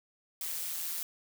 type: noise with amplitude modulation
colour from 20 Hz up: blue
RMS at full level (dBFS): -34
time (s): 0.41-1.03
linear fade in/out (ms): 2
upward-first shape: sine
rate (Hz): 167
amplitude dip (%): 55
effects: none